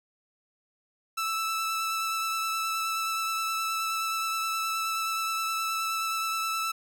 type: tone with vibrato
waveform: sawtooth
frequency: 1318.5 Hz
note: E6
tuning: in tune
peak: -24 dBFS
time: 1.17-6.72 s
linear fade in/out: 10 ms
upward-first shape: sine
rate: 9.5 Hz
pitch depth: 11 cents each way
effects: none